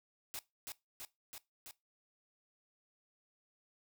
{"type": "noise with echo", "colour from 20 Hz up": "white", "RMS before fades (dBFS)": -43, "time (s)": [0.34, 0.39], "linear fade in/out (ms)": 0, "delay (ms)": 330, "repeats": 4, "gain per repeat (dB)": -2, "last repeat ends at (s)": 1.71, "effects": ["noise-tail reverb RT60 0.2 s tail -19 dB re dry"]}